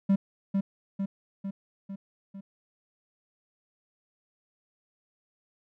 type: tone with echo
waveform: triangle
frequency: 196 Hz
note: G3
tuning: in tune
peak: -17 dBFS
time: 0.09-0.16 s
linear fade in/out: 10 ms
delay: 450 ms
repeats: 5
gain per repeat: -4 dB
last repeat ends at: 2.41 s
effects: none